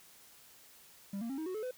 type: tone with pitch steps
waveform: triangle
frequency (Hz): 198.2 / 231.7 / 270.7 / 316.4 / 369.9 / 432.3 / 505.2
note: G3 / A#3 / C#4 / D#4 / F#4 / A4 / B4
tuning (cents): +19 / -10 / -41 / +29 / 0 / -31 / +39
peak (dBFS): -34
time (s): 1.13-1.711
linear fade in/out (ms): 5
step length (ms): 83
effects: white hiss -59 dBFS RMS until 1.77 s